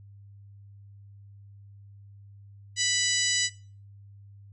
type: harmonic tone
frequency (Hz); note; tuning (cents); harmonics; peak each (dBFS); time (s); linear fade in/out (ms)
987.8; B5; 0; 2 / 3 / 4 / 5 / 6 / 7 / 8; -31 / -31 / -31 / -31 / -31 / -31 / -31; 2.76-3.5; 50
effects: noise-tail reverb RT60 0.4 s tail -20 dB re dry + added 100 Hz sine -47 dBFS peak until 4.52 s